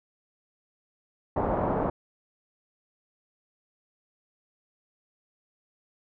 white low-pass noise, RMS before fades -27 dBFS, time 1.36-1.9 s, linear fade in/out 5 ms, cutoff 910 Hz, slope 24 dB/octave, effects none

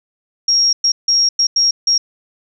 sine tone bursts at uneven times, 5588 Hz, F8, in tune, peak -10 dBFS, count 6, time 0.48-0.73 / 0.84-0.92 / 1.08-1.29 / 1.39-1.47 / 1.56-1.71 / 1.87-1.98 s, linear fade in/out 5 ms, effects none

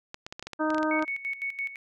clicks, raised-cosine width 0.2 ms, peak -20 dBFS, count 12, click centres 0.144 / 0.265 / 0.325 / 0.395 / 0.426 / 0.47 / 0.533 / 0.704 / 0.746 / 0.782 / 0.83 / 1.025 s
harmonic tone, 310 Hz, D#4, 6 cents flat, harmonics 1 / 2 / 3 / 4 / 5, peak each -27 / -30 / -32 / -33 / -34 dBFS, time 0.59-1.05 s, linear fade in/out 20 ms
sine tone with tremolo, 2218 Hz, C#7, in tune, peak -28 dBFS, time 0.91-1.76 s, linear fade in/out 2 ms, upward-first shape square, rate 5.9 Hz, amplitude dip 75%
effects none

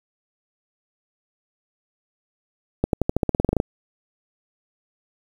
accelerating click train, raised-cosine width 2 ms, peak -5 dBFS, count 14, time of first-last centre 2.84-3.601 s, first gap 92 ms, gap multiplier 0.92, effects 7-bit

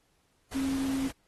sine tone in noise, 268.9 Hz, C4, 47 cents sharp, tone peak -27 dBFS, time 0.54-1.09 s, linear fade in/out 20 ms, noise pink, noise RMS -41 dBFS, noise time 0.51-1.12 s, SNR +11 dB, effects pink hiss -71 dBFS RMS until 1.27 s + AAC 32 kbps

